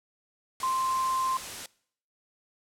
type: tone in noise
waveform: sine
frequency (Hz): 1046.5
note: C6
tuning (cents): 0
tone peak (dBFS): -25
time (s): 0.63-1.37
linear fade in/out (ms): 2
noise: white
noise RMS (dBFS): -38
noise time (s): 0.6-1.66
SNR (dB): +10
effects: noise-tail reverb RT60 0.6 s tail -22 dB re dry + low-pass 10000 Hz 12 dB/octave